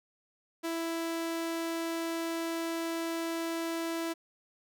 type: tone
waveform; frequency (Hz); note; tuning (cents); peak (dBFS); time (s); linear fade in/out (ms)
sawtooth; 331.1; E4; +8; -28; 0.63-4.14; 20
effects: none